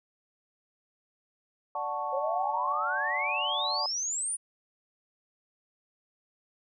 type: chord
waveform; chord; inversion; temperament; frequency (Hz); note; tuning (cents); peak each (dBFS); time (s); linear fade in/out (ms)
sine; D major seventh; none; equal; 587.3 / 740 / 880 / 1108.7; D5 / F#5 / A5 / C#6; 0 / 0 / 0 / 0; -38 / -36 / -34 / -35; 1.75-3.86; 2
type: exponential sweep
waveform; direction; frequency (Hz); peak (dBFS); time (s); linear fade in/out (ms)
sine; up; 520 to 9820; -29; 2.12-4.37; 20
effects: none